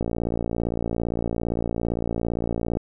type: click train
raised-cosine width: 2 ms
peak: -12 dBFS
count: 160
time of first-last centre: 0.01-2.77 s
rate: 57.6 Hz
effects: none